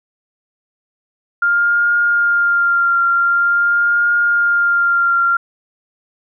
sine tone with vibrato, 1400 Hz, F6, 4 cents sharp, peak -11 dBFS, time 1.42-5.37 s, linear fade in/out 5 ms, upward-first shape triangle, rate 0.46 Hz, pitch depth 23 cents each way, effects none

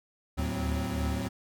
square tone cluster, 73.3 / 76.2 / 110.7 / 186.1 / 259.7 Hz, D2 / D#2 / A2 / F#3 / C4, -3 / -36 / +11 / +10 / -13 cents, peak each -36 / -34 / -37 / -37 / -37 dBFS, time 0.37-1.29 s, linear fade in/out 20 ms, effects none

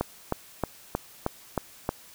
click train, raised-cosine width 1 ms, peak -11 dBFS, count 7, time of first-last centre 0.01-1.891 s, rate 3.19 Hz, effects white hiss -51 dBFS RMS until 2.14 s

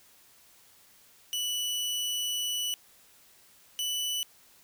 sawtooth tone pair in turn, 2960 / 2975 Hz, F#7 / F#7, 0 / +9 cents, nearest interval unison, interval 9 cents, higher second, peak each -26 dBFS, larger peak neither, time 1.33-2.74 / 3.79-4.23 s, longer first, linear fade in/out 0 ms, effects white hiss -59 dBFS RMS until 4.63 s

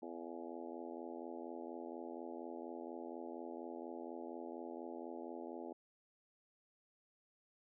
harmonic tone with a mistuned harmonic, 84.2 Hz, E2, 37 cents sharp, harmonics 3 / 4 / 5 / 6 / 7 / 8 / 9 / 10, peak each -51 / -49 / -52 / -55 / -54 / -56 / -58 / -56 dBFS, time 0.02-5.73 s, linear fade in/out 5 ms, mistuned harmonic 9, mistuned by -39 cents, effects none

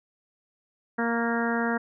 harmonic tone with a mistuned harmonic, 233.1 Hz, A#3, in tune, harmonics 1 / 2 / 3 / 4 / 5 / 6 / 7 / 8, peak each -27 / -31 / -33 / -34 / -38 / -33 / -33 / -36 dBFS, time 0.98-1.78 s, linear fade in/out 10 ms, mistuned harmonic 5, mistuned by -24 cents, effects none

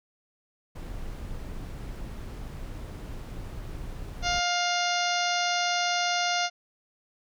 brown noise, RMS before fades -37 dBFS, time 0.75-4.4 s, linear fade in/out 10 ms
harmonic tone, 705 Hz, F5, 16 cents sharp, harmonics 1 / 2 / 3 / 4 / 5 / 6 / 7 / 8 / 9, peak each -28 / -31 / -33 / -34 / -35 / -36 / -36 / -37 / -38 dBFS, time 4.22-6.5 s, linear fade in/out 50 ms
effects none

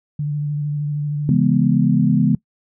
sine tone with vibrato, 147.2 Hz, D3, 4 cents sharp, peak -19 dBFS, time 0.19-1.35 s, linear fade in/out 5 ms, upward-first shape square, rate 13 Hz, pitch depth 17 cents each way
sine chord, C# minor seventh, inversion none, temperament equal with one note detuned, 138.59 / 167.99 / 207.7 / 246.9 Hz, C#3 / E3 / G#3 / B3, 0 / +33 / 0 / 0 cents, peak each -18 dBFS, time 1.29-2.35 s, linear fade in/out 2 ms
effects noise-tail reverb RT60 0.1 s tail -22 dB re dry

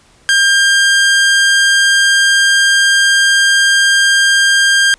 sawtooth tone, 1599 Hz, G6, 34 cents sharp, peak -4 dBFS, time 0.29-4.94 s, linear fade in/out 0 ms, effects pink hiss -48 dBFS RMS until 4.98 s + resampled to 22050 Hz

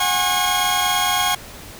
sawtooth tone cluster, 732 / 816 / 1084 / 3281 Hz, F#5 / G#5 / C#6 / G#7, -19 / -31 / -39 / -22 cents, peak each -19 dBFS, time 0-1.35 s, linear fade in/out 5 ms, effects pink hiss -38 dBFS RMS until 1.79 s

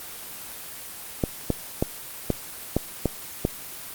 clicks, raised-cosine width 2 ms, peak -7 dBFS, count 7, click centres 1.238 / 1.503 / 1.825 / 2.303 / 2.766 / 3.057 / 3.451 s, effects white hiss -38 dBFS RMS until 3.94 s + Opus 24 kbps

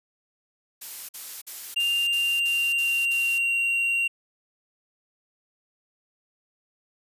blue noise bursts, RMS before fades -36 dBFS, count 8, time 0.81-3.386 s, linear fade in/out 10 ms, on 280 ms, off 48 ms
triangle tone with pitch glide, 2794 to 2756 Hz, F7 to F7, 0 to -24 cents, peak -20 dBFS, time 1.76-4.08 s, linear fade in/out 10 ms, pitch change -24 cents, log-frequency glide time 1.97-3.54 s
effects resampled to 32000 Hz

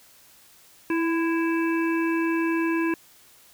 harmonic tone with a mistuned harmonic, 329.6 Hz, E4, in tune, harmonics 1 / 3 / 5 / 7 / 8, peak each -22 / -32 / -32 / -38 / -35 dBFS, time 0.9-2.94 s, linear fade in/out 2 ms, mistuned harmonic 3, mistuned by +32 cents, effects white hiss -54 dBFS RMS until 3.53 s

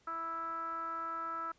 10% pulse tone with low-pass filter, 329.6 Hz, E4, in tune, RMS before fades -39 dBFS, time 0.07-1.52 s, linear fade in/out 5 ms, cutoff 1300 Hz, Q 8.6, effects pink hiss -69 dBFS RMS until 1.58 s + resampled to 16000 Hz

